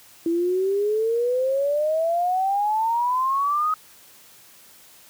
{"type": "exponential sweep", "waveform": "sine", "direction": "up", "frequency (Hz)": [329.6, 1270], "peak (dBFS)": -19, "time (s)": [0.26, 3.74], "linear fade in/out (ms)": 2, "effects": ["white hiss -50 dBFS RMS until 5.09 s", "high-pass 60 Hz 12 dB/octave"]}